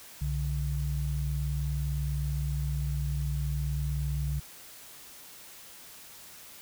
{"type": "tone pair together", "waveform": "sine", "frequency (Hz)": [63.92, 143.5], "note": ["C2", "D3"], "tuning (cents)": [-40, -40], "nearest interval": "octave + major second", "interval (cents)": 1400, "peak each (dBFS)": [-30, -31], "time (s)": [0.21, 4.4], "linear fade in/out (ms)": 10, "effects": ["white hiss -49 dBFS RMS until 6.61 s"]}